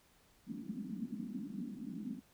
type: band-pass noise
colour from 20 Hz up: pink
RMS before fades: -43 dBFS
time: 0.46-2.21 s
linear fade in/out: 50 ms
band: 190 to 270 Hz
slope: 48 dB/octave
effects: pink hiss -68 dBFS RMS until 2.33 s